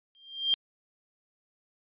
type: tone with exponential growth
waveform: sine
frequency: 3186 Hz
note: G7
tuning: 27 cents sharp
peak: -19 dBFS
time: 0.15-0.54 s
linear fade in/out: 0 ms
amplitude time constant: 83 ms
effects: resampled to 8000 Hz